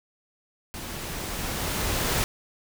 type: noise with level ramp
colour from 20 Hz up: pink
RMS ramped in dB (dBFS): -37 to -24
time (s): 0.74-2.24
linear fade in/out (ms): 0
effects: none